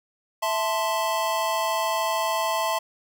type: chord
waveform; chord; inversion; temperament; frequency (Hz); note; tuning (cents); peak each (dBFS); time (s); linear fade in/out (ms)
square; A minor; second; equal; 659.3 / 880 / 1046.5; E5 / A5 / C6; 0 / 0 / 0; -28; 0.42-2.79; 10
effects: none